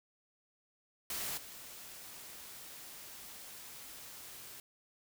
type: noise with level steps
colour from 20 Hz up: white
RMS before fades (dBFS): -39 / -50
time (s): 1.1-4.6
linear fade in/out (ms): 2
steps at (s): 1.37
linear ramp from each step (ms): 10
effects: none